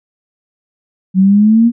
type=exponential sweep; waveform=sine; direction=up; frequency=185 to 239.5 Hz; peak=-5 dBFS; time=1.14-1.72 s; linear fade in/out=50 ms; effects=none